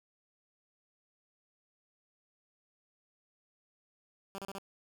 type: tone bursts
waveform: 10% pulse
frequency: 196 Hz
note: G3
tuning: in tune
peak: -32 dBFS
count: 4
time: 4.35-4.583 s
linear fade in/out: 0 ms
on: 32 ms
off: 35 ms
effects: none